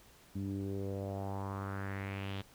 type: tone with low-pass filter sweep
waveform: sawtooth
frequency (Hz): 98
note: G2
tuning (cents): 0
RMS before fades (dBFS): -39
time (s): 0.35-2.42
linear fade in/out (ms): 10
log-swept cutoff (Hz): 240 to 3500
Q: 3.5
effects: pink hiss -61 dBFS RMS until 2.54 s